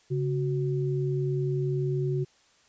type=tone pair together; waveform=sine; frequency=138.59 / 369.2 Hz; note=C#3 / F#4; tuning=0 / -4 cents; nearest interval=octave + perfect fourth; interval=1696 cents; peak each=-26 / -30 dBFS; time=0.1-2.25 s; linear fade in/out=20 ms; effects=white hiss -62 dBFS RMS until 2.68 s + resampled to 16000 Hz